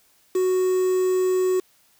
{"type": "tone with quantisation", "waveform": "triangle", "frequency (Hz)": 370, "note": "F#4", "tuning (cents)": 0, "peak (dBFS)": -16, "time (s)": [0.35, 1.6], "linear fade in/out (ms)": 5, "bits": 6, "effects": ["white hiss -60 dBFS RMS until 1.99 s"]}